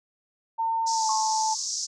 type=tone with pitch glide; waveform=sine; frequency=905 to 876.7 Hz; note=A5 to A5; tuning=+48 to -7 cents; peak=-23 dBFS; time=0.58-1.55 s; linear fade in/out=20 ms; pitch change=-55 cents; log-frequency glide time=0.92-1.08 s
type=band-pass noise; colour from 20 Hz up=pink; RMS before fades=-31 dBFS; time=0.86-1.87 s; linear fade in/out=20 ms; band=5100 to 6800 Hz; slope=48 dB/octave
type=tone with exponential decay; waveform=sine; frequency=1085 Hz; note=C#6; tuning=37 cents flat; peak=-27 dBFS; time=1.09-1.69 s; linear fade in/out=2 ms; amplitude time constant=130 ms
effects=none